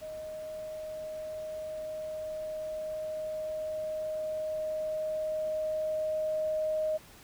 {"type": "tone with level ramp", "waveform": "sine", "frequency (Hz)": 622.3, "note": "D#5", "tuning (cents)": 0, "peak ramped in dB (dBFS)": [-38, -27], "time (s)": [0.01, 6.98], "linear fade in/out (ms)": 20, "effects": ["pink hiss -54 dBFS RMS until 7.23 s"]}